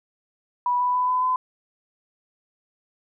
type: tone with pitch steps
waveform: sine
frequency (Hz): 981 / 989.5 / 998.1 / 1006.8 / 1015.6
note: B5 / B5 / B5 / B5 / B5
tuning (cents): -12 / +3 / +18 / +33 / +48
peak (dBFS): -19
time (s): 0.66-1.36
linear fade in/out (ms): 2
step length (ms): 140
effects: none